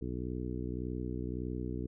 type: harmonic tone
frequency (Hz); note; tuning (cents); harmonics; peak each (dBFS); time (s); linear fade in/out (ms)
61.74; B1; 0; 1 / 2 / 3 / 4 / 5 / 6 / 7; -40 / -41 / -44 / -42 / -42 / -45 / -46; 0.01-1.87; 10
effects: none